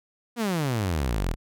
sawtooth exponential sweep, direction down, 246.9 to 36.71 Hz, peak -20 dBFS, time 0.36-1.36 s, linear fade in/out 50 ms, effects none

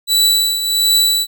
sawtooth tone with tremolo, 3951 Hz, B7, in tune, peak -6 dBFS, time 0.07-1.27 s, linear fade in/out 50 ms, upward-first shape triangle, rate 1.4 Hz, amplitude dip 65%, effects none

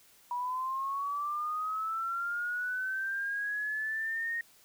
sine linear sweep, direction up, 966 to 1864.7 Hz, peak -31 dBFS, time 0.31-4.41 s, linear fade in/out 2 ms, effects white hiss -61 dBFS RMS until 4.64 s

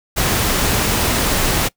pink noise, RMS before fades -17 dBFS, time 0.16-1.69 s, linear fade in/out 20 ms, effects noise-tail reverb RT60 0.1 s tail -22 dB re dry

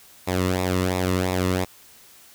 sawtooth tone with flanger, 91.9 Hz, F#2, 11 cents flat, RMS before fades -23 dBFS, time 0.27-1.65 s, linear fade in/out 10 ms, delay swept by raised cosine 0.65 to 1.31 ms, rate 2.9 Hz, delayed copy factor -0.7, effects white hiss -50 dBFS RMS until 2.34 s

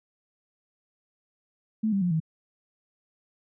sine tone with pitch steps, 218.3 / 196.74 / 177.31 / 159.8 Hz, A3 / G3 / F3 / D#3, -13 / +7 / +27 / +47 cents, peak -22 dBFS, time 1.83-2.202 s, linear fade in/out 10 ms, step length 93 ms, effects none

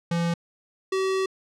square tone pair in turn, 169.9 / 381.4 Hz, F3 / G4, -47 / -47 cents, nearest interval octave + major second, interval 1400 cents, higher second, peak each -23 dBFS, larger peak neither, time 0.11-0.34 / 0.92-1.26 s, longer second, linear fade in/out 5 ms, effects low-pass 7000 Hz 12 dB/octave

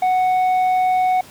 sine tone with tanh clipping, 740 Hz, F#5, in tune, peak -15 dBFS, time 0.02-1.21 s, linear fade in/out 5 ms, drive 5 dB, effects pink hiss -43 dBFS RMS until 1.3 s + high-pass 100 Hz 12 dB/octave

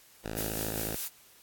5% pulse tone, 54 Hz, A1, 32 cents flat, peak -24 dBFS, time 0.24-0.96 s, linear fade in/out 5 ms
blue noise with tremolo, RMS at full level -34 dBFS, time 0.36-1.09 s, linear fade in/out 20 ms, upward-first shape triangle, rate 4.9 Hz, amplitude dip 45%
effects white hiss -58 dBFS RMS until 1.42 s + AAC 64 kbps

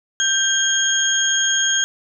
sine tone cluster, 1571 / 3227 / 6560 Hz, G6 / G7 / G#8, +3 / +50 / -22 cents, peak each -20 dBFS, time 0.2-1.84 s, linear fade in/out 0 ms, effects none

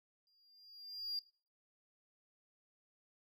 triangle tone with exponential growth, 4801 Hz, D8, 37 cents sharp, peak -33 dBFS, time 0.27-1.19 s, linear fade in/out 1 ms, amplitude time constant 200 ms, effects noise-tail reverb RT60 0.4 s tail -21 dB re dry + tanh soft clip ceiling -29 dBFS

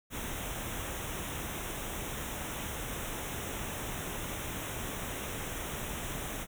pink band-stop noise, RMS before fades -38 dBFS, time 0.1-6.47 s, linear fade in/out 50 ms, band 3800 to 5600 Hz, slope 96 dB/octave, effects none

